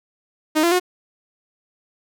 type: tone with pitch steps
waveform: sawtooth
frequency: 309.9 / 342 / 361.7 Hz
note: D#4 / F4 / F#4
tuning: -7 / -36 / -39 cents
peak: -11 dBFS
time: 0.55-0.799 s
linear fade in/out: 20 ms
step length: 83 ms
effects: none